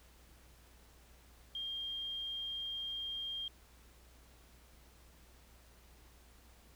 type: tone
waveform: sine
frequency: 3208 Hz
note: G7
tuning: 39 cents sharp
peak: -38 dBFS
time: 1.55-3.48 s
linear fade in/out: 2 ms
effects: added 60 Hz sine -61 dBFS peak until 6.75 s + pink hiss -64 dBFS RMS until 6.75 s